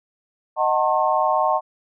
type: chord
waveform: sine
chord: D# diminished seventh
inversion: none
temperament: just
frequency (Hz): 622.3 / 746.7 / 896 / 1075.3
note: D#5 / F#5 / A5 / C6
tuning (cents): 0 / +16 / +31 / +47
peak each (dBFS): -22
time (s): 0.56-1.61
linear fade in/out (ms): 50
effects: none